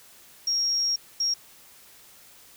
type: tone bursts at uneven times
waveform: sine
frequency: 5588 Hz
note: F8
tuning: in tune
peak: -22 dBFS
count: 2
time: 0.47-0.96 / 1.2-1.34 s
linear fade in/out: 5 ms
effects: white hiss -52 dBFS RMS until 2.56 s